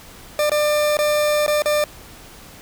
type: tone with dropouts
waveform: 40% pulse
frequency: 597 Hz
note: D5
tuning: 28 cents sharp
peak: -15 dBFS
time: 0.39-1.84 s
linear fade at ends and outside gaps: 1 ms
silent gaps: 0.496-0.517 / 0.97-0.989 / 1.464-1.479 / 1.621-1.658 s
effects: pink hiss -42 dBFS RMS until 2.61 s